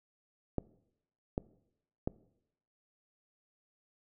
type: clicks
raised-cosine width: 2 ms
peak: -18 dBFS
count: 3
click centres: 0.583 / 1.379 / 2.075 s
effects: noise-tail reverb RT60 0.8 s tail -21 dB re dry